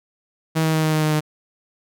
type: tone with pitch steps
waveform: sawtooth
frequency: 160 / 158.8 / 157.62 / 156.44 / 155.27 / 154.1 / 152.95 Hz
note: D#3 / D#3 / D#3 / D#3 / D#3 / D#3 / D#3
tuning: +49 / +36 / +23 / +10 / -3 / -16 / -29 cents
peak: -13 dBFS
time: 0.55-1.208 s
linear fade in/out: 20 ms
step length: 94 ms
effects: none